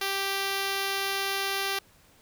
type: tone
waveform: 5% pulse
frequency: 392 Hz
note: G4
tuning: in tune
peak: -16 dBFS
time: 0.01-1.79 s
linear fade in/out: 5 ms
effects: pink hiss -59 dBFS RMS until 2.21 s